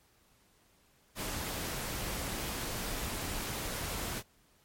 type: noise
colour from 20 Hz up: pink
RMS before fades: -37 dBFS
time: 1.15-4.23 s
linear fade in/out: 50 ms
effects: pink hiss -67 dBFS RMS until 4.64 s + MP3 64 kbps